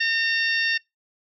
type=harmonic tone; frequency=912 Hz; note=A#5; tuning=38 cents flat; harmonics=2 / 3 / 4 / 5 / 6; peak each=-22 / -26 / -31 / -33 / -32 dBFS; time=0-0.78 s; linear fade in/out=10 ms; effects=noise-tail reverb RT60 0.2 s tail -25 dB re dry